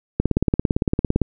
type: click train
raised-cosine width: 3 ms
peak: -4 dBFS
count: 19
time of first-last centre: 0.2-1.217 s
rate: 17.7 Hz
effects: none